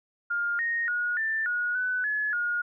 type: tone with pitch steps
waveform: sine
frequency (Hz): 1410 / 1861 / 1446 / 1777 / 1449 / 1499 / 1705 / 1432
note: F6 / A#6 / F#6 / A6 / F#6 / F#6 / G#6 / F6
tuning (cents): +16 / -3 / -40 / +17 / -37 / +22 / +45 / +43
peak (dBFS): -25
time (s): 0.3-2.62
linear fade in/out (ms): 10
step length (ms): 290
effects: none